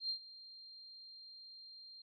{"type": "tone with ADSR envelope", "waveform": "sine", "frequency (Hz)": 4186, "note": "C8", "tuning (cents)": 0, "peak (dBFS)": -34, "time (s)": [0, 2.02], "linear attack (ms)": 95, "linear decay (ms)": 90, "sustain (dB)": -18, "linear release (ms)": 6, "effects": []}